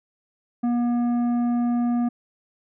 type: tone with tanh clipping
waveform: sine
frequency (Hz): 240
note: B3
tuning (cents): -49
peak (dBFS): -21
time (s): 0.63-2.09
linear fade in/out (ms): 10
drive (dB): 9
effects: none